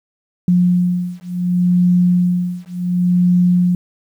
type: beating tone pair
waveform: sine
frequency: 178 / 178.69 Hz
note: F3 / F3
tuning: +33 / +40 cents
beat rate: 0.69 Hz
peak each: -15 dBFS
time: 0.48-3.75 s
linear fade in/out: 2 ms
effects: 8-bit